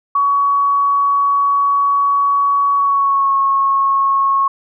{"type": "tone with pitch glide", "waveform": "sine", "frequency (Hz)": [1125, 1094.9], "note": ["C#6", "C#6"], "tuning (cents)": [25, -22], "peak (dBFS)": -11, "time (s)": [0.15, 4.48], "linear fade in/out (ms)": 5, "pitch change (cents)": -47, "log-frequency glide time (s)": [2.75, 3.35], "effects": []}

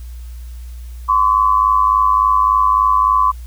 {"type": "tone pair together", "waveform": "sine", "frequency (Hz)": [1030, 1133.5], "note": ["C6", "C#6"], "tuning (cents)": [-28, 38], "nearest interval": "major second", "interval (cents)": 166, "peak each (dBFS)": -13, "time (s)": [1.08, 3.32], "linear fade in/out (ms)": 20, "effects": ["added 60 Hz sine -28 dBFS peak until 3.46 s", "white hiss -49 dBFS RMS until 3.46 s"]}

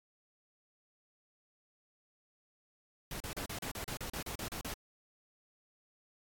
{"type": "noise bursts", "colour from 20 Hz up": "pink", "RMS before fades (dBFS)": -41, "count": 13, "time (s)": [3.11, 4.739], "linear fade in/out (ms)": 2, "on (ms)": 93, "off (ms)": 35, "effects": ["AAC 64 kbps"]}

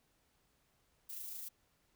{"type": "noise with amplitude modulation", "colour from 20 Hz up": "violet", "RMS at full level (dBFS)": -44, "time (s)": [1.09, 1.49], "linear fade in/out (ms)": 10, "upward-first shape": "sine", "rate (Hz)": 26.9, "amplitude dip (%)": 35, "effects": ["pink hiss -75 dBFS RMS until 1.95 s"]}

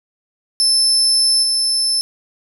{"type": "tone with level steps", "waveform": "35% pulse", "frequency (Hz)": 5274, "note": "E8", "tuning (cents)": 0, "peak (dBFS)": [-9, -12], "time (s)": [0.6, 2.01], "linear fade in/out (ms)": 0, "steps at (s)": 1.42, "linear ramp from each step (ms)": 20, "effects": []}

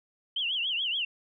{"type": "tone with vibrato", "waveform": "sine", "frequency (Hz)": 3013, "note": "F#7", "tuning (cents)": 31, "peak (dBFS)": -27, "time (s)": [0.36, 1.05], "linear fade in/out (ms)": 5, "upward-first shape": "triangle", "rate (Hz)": 7, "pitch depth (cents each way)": 210, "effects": []}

